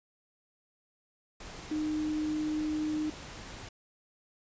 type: tone in noise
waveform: sine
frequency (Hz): 306.7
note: D#4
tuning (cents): -25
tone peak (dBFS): -29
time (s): 1.71-3.1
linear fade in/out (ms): 5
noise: pink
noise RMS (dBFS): -45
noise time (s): 1.4-3.69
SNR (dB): +13
effects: resampled to 16000 Hz